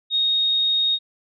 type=tone; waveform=sine; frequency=3729 Hz; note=A#7; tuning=in tune; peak=-17 dBFS; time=0.1-0.99 s; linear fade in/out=50 ms; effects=none